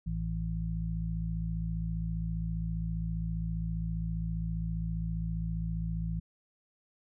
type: harmonic tone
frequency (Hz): 55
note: A1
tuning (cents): 0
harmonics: 1 / 2 / 3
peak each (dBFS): -34 / -39 / -34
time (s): 0.06-6.2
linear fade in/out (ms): 10
effects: none